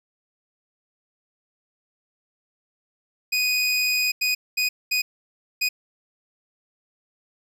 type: tone bursts at uneven times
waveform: 25% pulse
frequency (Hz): 2489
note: D#7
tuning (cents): 0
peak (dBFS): -16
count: 5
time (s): 3.32-4.12 / 4.21-4.35 / 4.57-4.69 / 4.91-5.02 / 5.61-5.69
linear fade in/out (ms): 10
effects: none